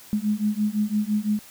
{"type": "beating tone pair", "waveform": "sine", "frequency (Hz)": [207.7, 213.6], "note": ["G#3", "G#3"], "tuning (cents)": [0, 49], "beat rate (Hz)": 5.9, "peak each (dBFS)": [-24, -24], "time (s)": [0.13, 1.39], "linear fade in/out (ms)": 0, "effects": ["white hiss -47 dBFS RMS until 1.5 s"]}